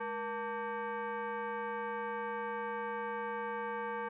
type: tone with frequency modulation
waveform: sine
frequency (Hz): 210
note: G#3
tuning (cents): +19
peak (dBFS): -35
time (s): 0-4.09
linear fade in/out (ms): 10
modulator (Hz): 685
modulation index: 2
effects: none